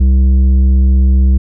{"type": "tone with tanh clipping", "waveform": "sine", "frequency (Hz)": 65.41, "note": "C2", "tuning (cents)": 0, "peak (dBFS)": -7, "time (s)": [0, 1.38], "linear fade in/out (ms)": 10, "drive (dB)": 8, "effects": []}